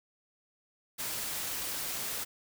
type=noise; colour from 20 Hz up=white; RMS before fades=-36 dBFS; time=0.98-2.25 s; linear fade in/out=20 ms; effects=none